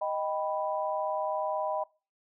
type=chord; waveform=sine; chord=Eb augmented; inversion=none; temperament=equal; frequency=622.3 / 784 / 987.8 Hz; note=Eb5 / G5 / B5; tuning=0 / 0 / 0 cents; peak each=-31 / -34 / -34 dBFS; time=0.01-1.84 s; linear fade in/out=10 ms; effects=noise-tail reverb RT60 0.3 s tail -21 dB re dry